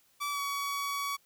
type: tone with pitch glide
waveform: sawtooth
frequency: 1154 to 1129.6 Hz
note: D6 to C#6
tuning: -31 to +32 cents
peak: -28 dBFS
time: 0.2-1.17 s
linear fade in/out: 20 ms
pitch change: -37 cents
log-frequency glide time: 0.31-0.4 s
effects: white hiss -67 dBFS RMS until 1.25 s